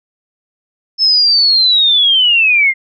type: linear sweep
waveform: sine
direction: down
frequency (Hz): 5274 to 2067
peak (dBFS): -7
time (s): 0.98-2.74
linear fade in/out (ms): 50
effects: none